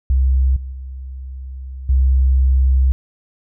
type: tone with level steps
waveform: sine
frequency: 65.41 Hz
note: C2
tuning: in tune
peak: -11 / -25 / -27 / -10 dBFS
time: 0.1-2.92 s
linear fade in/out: 0 ms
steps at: 0.56 / 0.72 / 1.89 s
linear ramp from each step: 5 ms
effects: none